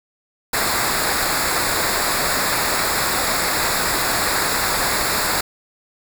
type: noise with comb filter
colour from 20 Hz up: pink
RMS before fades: -20 dBFS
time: 0.53-5.41 s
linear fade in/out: 5 ms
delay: 0.33 ms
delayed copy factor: -0.75
effects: none